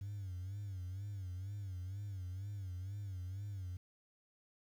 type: tone with vibrato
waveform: sine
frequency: 96.1 Hz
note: G2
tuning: 34 cents flat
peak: -39 dBFS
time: 0.01-3.77 s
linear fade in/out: 5 ms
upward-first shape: sine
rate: 2.1 Hz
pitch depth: 120 cents each way
effects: tanh soft clip ceiling -39 dBFS + 11-bit